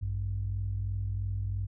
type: tone pair together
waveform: sine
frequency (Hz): 55 / 98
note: A1 / G2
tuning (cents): 0 / 0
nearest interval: minor seventh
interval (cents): 1000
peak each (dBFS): -34 / -30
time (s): 0.01-1.67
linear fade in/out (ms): 20
effects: tanh soft clip ceiling -23 dBFS